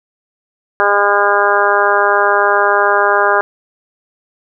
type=harmonic tone; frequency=203 Hz; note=G#3; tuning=39 cents flat; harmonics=2 / 3 / 4 / 5 / 6 / 7 / 8; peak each=-17 / -17 / -17 / -17 / -17 / -17 / -17 dBFS; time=0.8-3.41 s; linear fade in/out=0 ms; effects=none